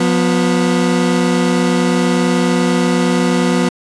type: tone pair together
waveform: 30% pulse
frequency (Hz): 178.15 / 246.9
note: F3 / B3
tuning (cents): +35 / 0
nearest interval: tritone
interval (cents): 565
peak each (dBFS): -12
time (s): 0-3.69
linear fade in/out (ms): 5
effects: resampled to 22050 Hz